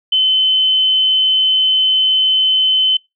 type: tone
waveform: sine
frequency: 3053 Hz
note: G7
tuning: 46 cents flat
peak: -10 dBFS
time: 0.12-2.97 s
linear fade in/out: 5 ms
effects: noise-tail reverb RT60 0.2 s tail -24 dB re dry